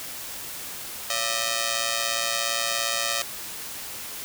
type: ring-modulated tone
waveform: 5% pulse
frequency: 624 Hz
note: D#5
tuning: 5 cents sharp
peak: -10 dBFS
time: 1.1-3.22 s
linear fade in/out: 0 ms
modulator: 58.6 Hz
effects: white hiss -36 dBFS RMS until 4.24 s